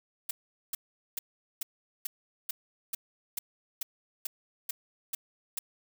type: noise bursts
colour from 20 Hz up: blue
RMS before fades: -33 dBFS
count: 13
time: 0.29-5.59 s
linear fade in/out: 5 ms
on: 20 ms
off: 420 ms
effects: none